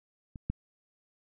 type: clicks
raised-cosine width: 5 ms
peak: -30 / -18 dBFS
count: 2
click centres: 0.358 / 0.5 s
effects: none